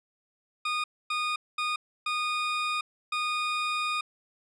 20% pulse tone bursts at uneven times, 1230 Hz, D#6, 20 cents flat, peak -22 dBFS, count 5, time 0.65-0.84 / 1.1-1.36 / 1.58-1.76 / 2.06-2.81 / 3.12-4.01 s, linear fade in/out 5 ms, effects low-pass 6000 Hz 12 dB/octave

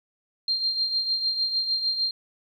sine tone with tremolo, 4186 Hz, C8, in tune, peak -20 dBFS, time 0.48-2.11 s, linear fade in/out 2 ms, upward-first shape triangle, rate 6.6 Hz, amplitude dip 65%, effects 10-bit

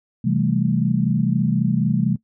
sine chord, A minor seventh, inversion first, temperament equal, 130.81 / 164.81 / 196 / 220 Hz, C3 / E3 / G3 / A3, 0 / 0 / 0 / 0 cents, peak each -22 dBFS, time 0.24-2.16 s, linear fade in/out 10 ms, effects noise-tail reverb RT60 0.1 s tail -18 dB re dry

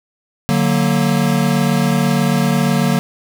square chord, D augmented, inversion none, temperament equal, 146.83 / 185 / 233.1 Hz, D3 / F#3 / A#3, 0 / 0 / 0 cents, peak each -18 dBFS, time 0.49-2.99 s, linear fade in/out 0 ms, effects none

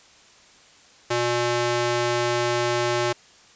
square tone with high-pass filter, 120 Hz, B2, 49 cents flat, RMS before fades -23 dBFS, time 1.1-3.13 s, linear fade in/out 10 ms, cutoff 350 Hz, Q 0.76, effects white hiss -52 dBFS RMS until 3.55 s + resampled to 16000 Hz

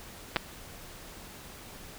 clicks, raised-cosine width 0.3 ms, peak -10 dBFS, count 2, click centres 0.361 / 0.367 s, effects pink hiss -47 dBFS RMS until 1.98 s

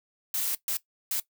blue noise bursts at uneven times, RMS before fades -29 dBFS, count 3, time 0.34-0.55 / 0.68-0.77 / 1.11-1.2 s, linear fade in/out 2 ms, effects noise-tail reverb RT60 0.1 s tail -17 dB re dry

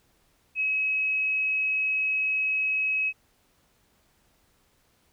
sine tone, 2558 Hz, D#7, 47 cents sharp, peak -23 dBFS, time 0.55-3.13 s, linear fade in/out 50 ms, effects pink hiss -66 dBFS RMS until 5.12 s

